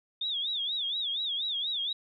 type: tone with vibrato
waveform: sine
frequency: 3547 Hz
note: A7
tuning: 13 cents sharp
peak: -29 dBFS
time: 0.21-1.93 s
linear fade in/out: 5 ms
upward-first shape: sine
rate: 4.2 Hz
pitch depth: 160 cents each way
effects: none